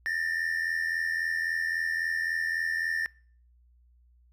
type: tone pair together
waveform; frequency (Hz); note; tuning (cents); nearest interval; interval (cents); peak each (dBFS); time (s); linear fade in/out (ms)
triangle; 1781 / 1864.7; A6 / A#6; +21 / 0; minor second; 79; -27 / -31; 0.06-3.06; 0
effects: noise-tail reverb RT60 0.5 s tail -25 dB re dry + added 60 Hz sine -58 dBFS peak until 4.32 s